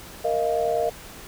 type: chord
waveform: sine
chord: Bb suspended fourth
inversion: none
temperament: equal with one note detuned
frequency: 466.2 / 622.3 / 692 Hz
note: Bb4 / Eb5 / F5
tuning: 0 / 0 / -16 cents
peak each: -25 dBFS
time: 0.24-0.9 s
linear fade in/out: 10 ms
effects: pink hiss -42 dBFS RMS until 1.27 s